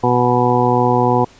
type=harmonic tone; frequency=122.9 Hz; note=B2; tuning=8 cents flat; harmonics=1 / 2 / 3 / 4 / 6 / 7 / 8; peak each=-19 / -19 / -19 / -19 / -19 / -19 / -19 dBFS; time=0.03-1.25 s; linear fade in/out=10 ms; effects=pink hiss -46 dBFS RMS until 1.39 s + resampled to 16000 Hz